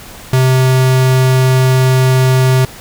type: tone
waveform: square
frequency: 129.8 Hz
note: C3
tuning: 13 cents flat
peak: -8 dBFS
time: 0.33-2.65 s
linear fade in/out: 2 ms
effects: pink hiss -33 dBFS RMS until 2.8 s